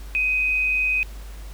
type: tone with amplitude modulation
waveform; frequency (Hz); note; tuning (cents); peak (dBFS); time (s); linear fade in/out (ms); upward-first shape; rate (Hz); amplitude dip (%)
sine; 2510; D#7; +15; -17; 0.15-1.03; 0; sine; 144; 35
effects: added 50 Hz sine -34 dBFS peak until 1.53 s + pink hiss -47 dBFS RMS until 1.53 s